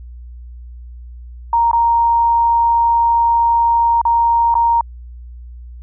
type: tone with dropouts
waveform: sine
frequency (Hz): 932.3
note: A#5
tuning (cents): 0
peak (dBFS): -10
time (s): 1.53-4.81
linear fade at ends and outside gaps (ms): 2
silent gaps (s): 1.714-1.731 / 4.015-4.052 / 4.542-4.552
effects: added 60 Hz sine -31 dBFS peak until 5.82 s